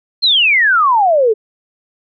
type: exponential sweep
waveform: sine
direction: down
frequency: 4293 to 415.3 Hz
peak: -8 dBFS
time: 0.22-1.34 s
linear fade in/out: 20 ms
effects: none